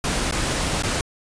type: noise with dropouts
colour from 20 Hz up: pink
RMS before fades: -23 dBFS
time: 0.04-1.01 s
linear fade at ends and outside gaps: 2 ms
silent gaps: 0.312-0.323 / 0.824-0.834 s
effects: resampled to 22050 Hz